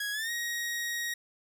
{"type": "tone with pitch glide", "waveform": "sawtooth", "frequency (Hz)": [1661.2, 1886.3], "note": ["G#6", "A#6"], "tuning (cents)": [0, 20], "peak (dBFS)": -28, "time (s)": [0, 1.14], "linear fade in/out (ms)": 5, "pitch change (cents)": 220, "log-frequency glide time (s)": [0.12, 0.31], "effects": []}